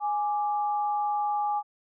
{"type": "tone pair together", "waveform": "sine", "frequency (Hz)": [830.6, 1174.7], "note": ["G#5", "D6"], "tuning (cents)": [0, 0], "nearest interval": "tritone", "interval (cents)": 600, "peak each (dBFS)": [-25, -34], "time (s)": [0, 1.63], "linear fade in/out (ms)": 50, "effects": []}